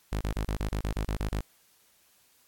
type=tone bursts; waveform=sawtooth; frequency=51.91 Hz; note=G#1; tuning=in tune; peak=-24 dBFS; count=11; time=0.12-1.406 s; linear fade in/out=0 ms; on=86 ms; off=34 ms; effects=white hiss -64 dBFS RMS until 2.47 s + AAC 64 kbps